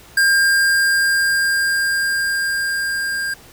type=tone with level ramp; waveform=square; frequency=1603 Hz; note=G6; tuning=38 cents sharp; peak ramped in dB=-12 to -21 dBFS; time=0.17-3.34 s; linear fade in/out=5 ms; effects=pink hiss -44 dBFS RMS until 3.52 s

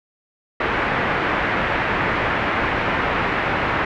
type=low-pass noise; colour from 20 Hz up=white; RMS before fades=-21 dBFS; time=0.6-3.85 s; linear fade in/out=5 ms; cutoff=2100 Hz; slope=24 dB/octave; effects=none

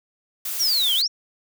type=noise; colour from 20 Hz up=blue; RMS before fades=-28 dBFS; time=0.45-1.02 s; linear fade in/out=5 ms
type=exponential two-way sweep; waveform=sine; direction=down then up; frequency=5900 to 3000 to 5900 Hz; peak=-18 dBFS; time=0.59-1.08 s; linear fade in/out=20 ms; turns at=0.95 s
effects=none

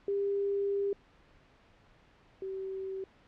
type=tone pair in turn; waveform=sine; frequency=399.7 / 383.5 Hz; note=G4 / G4; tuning=+34 / -38 cents; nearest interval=minor second; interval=72 cents; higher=first; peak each=-28 / -35 dBFS; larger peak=first; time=0.08-0.93 / 2.42-3.04 s; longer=first; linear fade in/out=2 ms; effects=pink hiss -62 dBFS RMS until 3.27 s + low-pass 3000 Hz 12 dB/octave

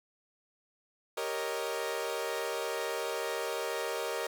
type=chord; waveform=sawtooth; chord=Eb dominant seventh; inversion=first; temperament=equal; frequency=392 / 466.2 / 554.4 / 622.3 Hz; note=G4 / Bb4 / Db5 / Eb5; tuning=0 / 0 / 0 / 0 cents; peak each=-36 / -32 / -36 / -35 dBFS; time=1.17-4.27 s; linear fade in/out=5 ms; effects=none

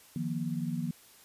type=chord; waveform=sine; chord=Eb suspended second; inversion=none; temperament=equal with one note detuned; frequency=155.56 / 174.61 / 237.7 Hz; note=Eb3 / F3 / Bb3; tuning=0 / 0 / +34 cents; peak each=-35 / -35 / -35 dBFS; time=0.16-0.91 s; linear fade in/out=2 ms; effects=white hiss -57 dBFS RMS until 1.24 s + resampled to 32000 Hz

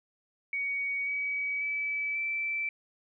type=tone with pitch steps; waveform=sine; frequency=2245 / 2272 / 2300 / 2328 Hz; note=C#7 / C#7 / D7 / D7; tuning=+21 / +42 / -37 / -16 cents; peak=-29 dBFS; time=0.53-2.69 s; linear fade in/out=2 ms; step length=540 ms; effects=none

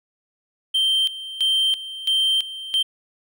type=tone with tremolo; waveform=triangle; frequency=3136 Hz; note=G7; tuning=in tune; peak=-15 dBFS; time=0.74-2.83 s; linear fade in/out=10 ms; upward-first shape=square; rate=1.5 Hz; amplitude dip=80%; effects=none

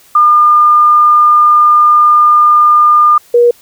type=tone pair in turn; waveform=sine; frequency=1207 / 479 Hz; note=D6 / A#4; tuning=+47 / +47 cents; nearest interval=octave + major third; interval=1600 cents; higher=first; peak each=-3 dBFS; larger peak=neither; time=0.15-3.18 / 3.34-3.51 s; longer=first; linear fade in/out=5 ms; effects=white hiss -44 dBFS RMS until 3.61 s

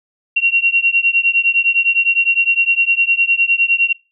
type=beating tone pair; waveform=sine; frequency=2742 / 2751.8 Hz; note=F7 / F7; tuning=-32 / -26 cents; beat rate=9.8 Hz; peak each=-14 dBFS; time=0.36-3.93 s; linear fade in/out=10 ms; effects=noise-tail reverb RT60 0.3 s tail -24 dB re dry

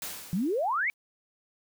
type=noise with exponential decay; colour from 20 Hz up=white; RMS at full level=-35 dBFS; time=0.02-0.94 s; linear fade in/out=2 ms; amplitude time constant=200 ms
type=exponential sweep; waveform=sine; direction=up; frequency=163.6 to 2352 Hz; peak=-25 dBFS; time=0.33-0.9 s; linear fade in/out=0 ms
effects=none

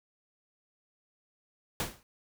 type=noise with exponential decay; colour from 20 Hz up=pink; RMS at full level=-29 dBFS; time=1.8-2.03 s; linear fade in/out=1 ms; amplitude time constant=50 ms; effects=none

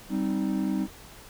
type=chord; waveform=triangle; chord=C minor; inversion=second; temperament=equal; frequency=196 / 261.6 / 311.1 Hz; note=G3 / C4 / Eb4; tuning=0 / 0 / 0 cents; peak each=-26 / -28 / -28 dBFS; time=0.09-0.88 s; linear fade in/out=50 ms; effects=pink hiss -48 dBFS RMS until 1.29 s

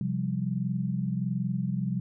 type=chord; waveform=sine; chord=C suspended fourth; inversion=none; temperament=equal; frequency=130.81 / 174.61 / 196 Hz; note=C3 / F3 / G3; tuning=0 / 0 / 0 cents; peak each=-31 dBFS; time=0.01-2 s; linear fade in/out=2 ms; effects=none

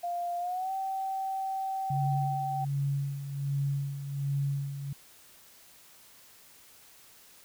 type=tone with pitch glide; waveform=sine; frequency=698.5 to 770.6 Hz; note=F5 to G5; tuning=0 to -30 cents; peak=-30 dBFS; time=0.03-2.65 s; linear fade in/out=10 ms; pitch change=+170 cents; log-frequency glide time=0.39-0.72 s
type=tone with tremolo; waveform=sine; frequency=139.8 Hz; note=C#3; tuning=15 cents sharp; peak=-26 dBFS; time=1.9-4.93 s; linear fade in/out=5 ms; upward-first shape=sine; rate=1.3 Hz; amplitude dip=65%
effects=white hiss -56 dBFS RMS until 7.44 s

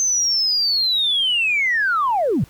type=linear sweep; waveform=sine; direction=down; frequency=6272 to 103 Hz; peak=-15 dBFS; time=0-2.44 s; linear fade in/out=0 ms; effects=tanh soft clip ceiling -11 dBFS + pink hiss -50 dBFS RMS until 2.49 s

